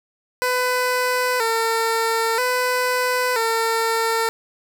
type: tone with vibrato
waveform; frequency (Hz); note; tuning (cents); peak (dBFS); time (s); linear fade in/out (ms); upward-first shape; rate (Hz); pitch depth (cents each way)
15% pulse; 476.6; A#4; +38; -12; 0.42-4.29; 0; square; 0.51; 87
effects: none